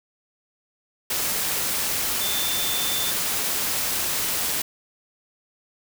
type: tone in noise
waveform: sine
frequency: 3547 Hz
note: A7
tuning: 13 cents sharp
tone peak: -28 dBFS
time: 2.21-3.11 s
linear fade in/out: 5 ms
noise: white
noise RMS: -25 dBFS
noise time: 1.1-4.62 s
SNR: -6 dB
effects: none